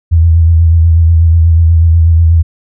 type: tone with vibrato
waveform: sine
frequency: 82.5 Hz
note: E2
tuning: 2 cents sharp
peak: -3 dBFS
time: 0.11-2.43 s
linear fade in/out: 20 ms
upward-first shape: sine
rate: 8.2 Hz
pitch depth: 44 cents each way
effects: none